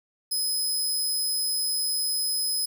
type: tone with amplitude modulation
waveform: 20% pulse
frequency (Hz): 5070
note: D#8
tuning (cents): +32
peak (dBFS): -18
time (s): 0.31-2.66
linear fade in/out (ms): 10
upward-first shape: sine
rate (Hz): 181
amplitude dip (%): 25
effects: 10-bit